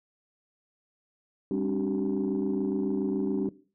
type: tone cluster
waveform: sine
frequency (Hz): 199.7 / 270 / 297.2 / 384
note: G3 / C#4 / D4 / G4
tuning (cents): +32 / -45 / +21 / -36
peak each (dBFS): -30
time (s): 1.51-3.49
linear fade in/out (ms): 2
effects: noise-tail reverb RT60 0.4 s tail -19 dB re dry + tanh soft clip ceiling -20 dBFS